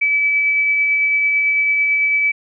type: tone with tremolo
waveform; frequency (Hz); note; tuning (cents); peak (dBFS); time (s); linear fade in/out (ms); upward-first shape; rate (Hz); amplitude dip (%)
sine; 2299; D7; -37; -12; 0.01-2.32; 10; triangle; 9; 25
effects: none